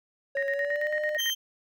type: tone with pitch glide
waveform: triangle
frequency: 554.4 to 604.6 Hz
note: C#5 to D#5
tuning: 0 to -50 cents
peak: -26 dBFS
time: 0.35-1.17 s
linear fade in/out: 5 ms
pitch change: +150 cents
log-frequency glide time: 0.5-0.91 s
type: tone with tremolo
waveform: sine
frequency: 1864.7 Hz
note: A#6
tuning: in tune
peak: -27 dBFS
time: 0.37-1.3 s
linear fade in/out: 0 ms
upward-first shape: square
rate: 9 Hz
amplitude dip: 75%
type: tone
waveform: 35% pulse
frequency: 3136 Hz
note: G7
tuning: in tune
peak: -25 dBFS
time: 1.18-1.35 s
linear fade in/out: 20 ms
effects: none